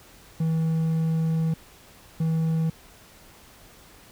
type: tone pair in turn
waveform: triangle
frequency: 161.5 / 161.5 Hz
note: E3 / E3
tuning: -35 / -35 cents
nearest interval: unison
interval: 0 cents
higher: neither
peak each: -19 dBFS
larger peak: neither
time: 0.4-1.54 / 2.2-2.7 s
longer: first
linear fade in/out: 5 ms
effects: pink hiss -51 dBFS RMS until 4.11 s